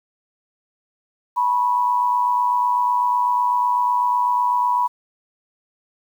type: tone with amplitude modulation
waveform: sine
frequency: 980 Hz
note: B5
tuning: 14 cents flat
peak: -13 dBFS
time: 1.36-4.88 s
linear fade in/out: 20 ms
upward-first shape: sine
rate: 108 Hz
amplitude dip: 60%
effects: 8-bit